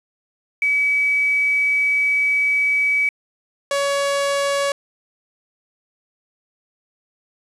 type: tone pair in turn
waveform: sine / sawtooth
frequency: 2282 / 561.7 Hz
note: C#7 / C#5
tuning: +50 / +23 cents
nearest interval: 2 octaves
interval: 2427 cents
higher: first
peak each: -15 / -14 dBFS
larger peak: second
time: 0.62-3.09 / 3.71-4.72 s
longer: first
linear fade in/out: 2 ms
effects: resampled to 24000 Hz + 7-bit